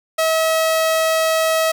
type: tone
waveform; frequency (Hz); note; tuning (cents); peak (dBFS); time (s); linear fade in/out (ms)
sawtooth; 643; E5; -43; -11; 0.18-1.72; 10
effects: none